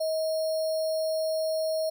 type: tone with sample-and-hold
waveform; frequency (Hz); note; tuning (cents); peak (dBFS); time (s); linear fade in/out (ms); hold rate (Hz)
sine; 635; D#5; +35; -25; 0-1.9; 10; 4900
effects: none